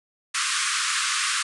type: band-pass noise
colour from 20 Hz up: pink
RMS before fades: -25 dBFS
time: 0.34-1.43 s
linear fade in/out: 10 ms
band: 1100 to 10000 Hz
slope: 96 dB/octave
effects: none